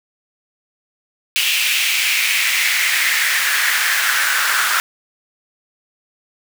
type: noise with high-pass filter sweep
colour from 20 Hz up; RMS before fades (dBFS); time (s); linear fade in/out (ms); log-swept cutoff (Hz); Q
pink; -17; 1.36-4.8; 0; 2700 to 1400; 3.5
effects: none